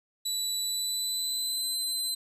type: tone with pitch glide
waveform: 25% pulse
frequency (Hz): 3951 to 4053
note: B7 to B7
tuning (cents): 0 to +44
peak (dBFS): -24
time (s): 0.25-2.15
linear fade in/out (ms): 10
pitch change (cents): +44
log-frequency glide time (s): 0.58-1.72
effects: none